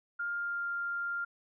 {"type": "tone with pitch glide", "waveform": "sine", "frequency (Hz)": [1406, 1396.3], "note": ["F6", "F6"], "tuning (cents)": [11, -1], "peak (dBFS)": -32, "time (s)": [0.19, 1.25], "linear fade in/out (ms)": 10, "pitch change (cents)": -12, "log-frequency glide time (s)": [0.29, 0.67], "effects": []}